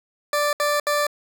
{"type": "tone bursts", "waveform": "20% pulse", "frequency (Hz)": 587.3, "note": "D5", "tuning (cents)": 0, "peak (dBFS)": -14, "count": 3, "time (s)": [0.33, 1.068], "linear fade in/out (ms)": 2, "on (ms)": 200, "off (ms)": 69, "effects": []}